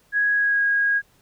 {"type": "tone with pitch glide", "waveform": "sine", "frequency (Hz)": [1661.2, 1640.2], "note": ["G#6", "G#6"], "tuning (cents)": [0, -22], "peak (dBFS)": -17, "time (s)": [0.12, 1.02], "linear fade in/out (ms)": 50, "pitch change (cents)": -22, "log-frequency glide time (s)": [0.33, 0.64], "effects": ["pink hiss -60 dBFS RMS until 1.21 s"]}